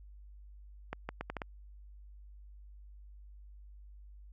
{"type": "accelerating click train", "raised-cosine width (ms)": 0.5, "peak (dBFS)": -22, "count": 6, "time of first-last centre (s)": [0.93, 1.418], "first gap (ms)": 160, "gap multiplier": 0.75, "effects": ["added 50 Hz sine -50 dBFS peak until 4.32 s"]}